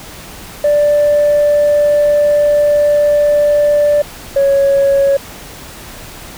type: tone pair in turn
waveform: sine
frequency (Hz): 587.3 / 554.3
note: D5 / C#5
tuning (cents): 0 / 0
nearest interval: minor second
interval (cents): 100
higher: first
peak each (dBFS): -6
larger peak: neither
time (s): 0.64-4.02 / 4.36-5.17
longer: first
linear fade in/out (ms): 5
effects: tanh soft clip ceiling -5 dBFS + pink hiss -32 dBFS RMS until 6.37 s